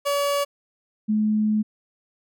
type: tone pair in turn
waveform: 30% pulse / sine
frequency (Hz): 569 / 213.9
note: C#5 / A3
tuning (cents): +45 / -49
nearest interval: octave + perfect fourth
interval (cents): 1694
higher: first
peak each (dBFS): -18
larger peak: neither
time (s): 0.05-0.45 / 1.08-1.63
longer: second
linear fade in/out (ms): 20
effects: none